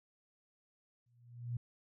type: tone with exponential growth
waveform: sine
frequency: 120 Hz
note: B2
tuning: 49 cents flat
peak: -33 dBFS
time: 1.06-1.57 s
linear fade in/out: 5 ms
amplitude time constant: 110 ms
effects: none